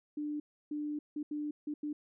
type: tone bursts at uneven times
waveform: sine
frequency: 297.4 Hz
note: D4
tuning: 22 cents sharp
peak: -34 dBFS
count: 6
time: 0.17-0.4 / 0.71-0.99 / 1.16-1.23 / 1.31-1.51 / 1.67-1.74 / 1.83-1.93 s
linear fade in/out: 5 ms
effects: none